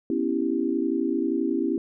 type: chord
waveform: sine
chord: C# half-diminished seventh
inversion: third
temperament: equal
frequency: 246.9 / 277.2 / 329.6 / 392 Hz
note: B3 / C#4 / E4 / G4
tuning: 0 / 0 / 0 / 0 cents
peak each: -29 / -27 / -26 / -30 dBFS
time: 0.1-1.78 s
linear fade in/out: 2 ms
effects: none